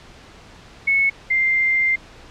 sine tone pair in turn, 2200 / 2095 Hz, C#7 / C7, -14 / +2 cents, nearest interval minor second, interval 84 cents, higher first, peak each -14 / -15 dBFS, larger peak first, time 0.87-1.1 / 1.3-1.96 s, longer second, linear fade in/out 10 ms, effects pink hiss -44 dBFS RMS until 2.3 s + low-pass 5000 Hz 12 dB/octave

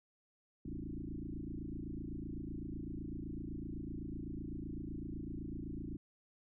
sine tone with frequency modulation, 169.9 Hz, F3, 47 cents flat, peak -40 dBFS, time 0.65-5.97 s, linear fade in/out 5 ms, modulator 27.9 Hz, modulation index 5.7, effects none

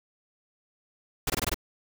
pink noise bursts, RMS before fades -27 dBFS, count 6, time 1.27-1.544 s, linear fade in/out 5 ms, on 29 ms, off 20 ms, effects none

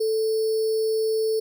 sine tone with sample-and-hold, 440 Hz, A4, in tune, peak -20 dBFS, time 0-1.4 s, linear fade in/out 10 ms, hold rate 4900 Hz, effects none

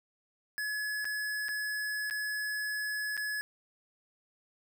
square tone with dropouts, 1700 Hz, G#6, 40 cents sharp, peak -33 dBFS, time 0.58-3.41 s, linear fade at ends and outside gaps 0 ms, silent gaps 1.045-1.053 / 1.484-1.49 / 2.099-2.109 / 3.168-3.176 s, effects none

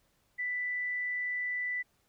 sine tone, 1982 Hz, B6, 6 cents sharp, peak -31 dBFS, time 0.38-1.83 s, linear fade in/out 20 ms, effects pink hiss -72 dBFS RMS until 2.08 s

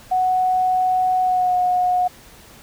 sine tone with pitch glide, 740 to 725.6 Hz, F#5 to F#5, 0 to -34 cents, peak -15 dBFS, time 0.11-2.08 s, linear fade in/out 10 ms, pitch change -34 cents, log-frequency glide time 1.21-1.56 s, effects pink hiss -45 dBFS RMS until 2.62 s

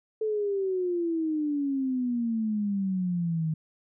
sine exponential sweep, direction down, 440 to 155.56 Hz, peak -25 dBFS, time 0.21-3.54 s, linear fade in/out 5 ms, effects none

